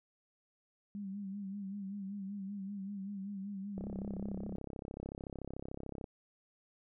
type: tone with vibrato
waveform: sine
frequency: 198.1 Hz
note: G3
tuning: 18 cents sharp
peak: -39 dBFS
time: 0.95-4.56 s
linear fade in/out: 0 ms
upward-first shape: sine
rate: 5.2 Hz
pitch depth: 63 cents each way
type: click train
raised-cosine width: 2 ms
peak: -29 dBFS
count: 77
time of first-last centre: 3.78-6.042 s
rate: 33.6 Hz
effects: none